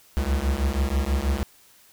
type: beating tone pair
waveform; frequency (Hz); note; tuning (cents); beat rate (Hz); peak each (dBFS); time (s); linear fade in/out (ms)
square; 65.41 / 71.61; C2 / D2; 0 / -43; 6.2; -25; 0.17-1.43; 0
effects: white hiss -55 dBFS RMS until 1.92 s